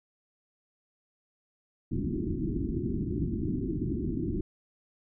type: low-pass noise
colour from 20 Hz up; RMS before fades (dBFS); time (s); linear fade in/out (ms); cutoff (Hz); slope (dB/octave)
white; -31; 1.91-4.41; 5; 370; 96
effects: none